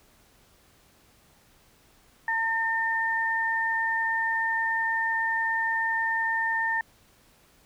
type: tone pair together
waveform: sine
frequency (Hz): 905 / 1811.4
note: A5 / A6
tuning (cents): +48 / +50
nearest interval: octave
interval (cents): 1202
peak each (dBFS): -29 / -25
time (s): 2.28-6.81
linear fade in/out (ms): 2
effects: pink hiss -60 dBFS RMS until 7.65 s